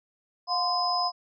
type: tone cluster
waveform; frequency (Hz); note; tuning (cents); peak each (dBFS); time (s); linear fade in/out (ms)
sine; 715 / 1034 / 5060; F5 / C6 / D#8; +41 / -21 / +28; -28; 0.47-1.12; 50
effects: none